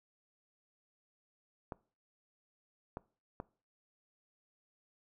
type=clicks; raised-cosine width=1 ms; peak=-26 dBFS; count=3; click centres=1.722 / 2.971 / 3.401 s; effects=noise-tail reverb RT60 0.4 s tail -22 dB re dry